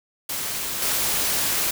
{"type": "noise with level steps", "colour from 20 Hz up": "white", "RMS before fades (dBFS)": [-28, -23], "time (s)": [0.29, 1.71], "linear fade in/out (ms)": 5, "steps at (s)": 0.82, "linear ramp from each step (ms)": 2, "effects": []}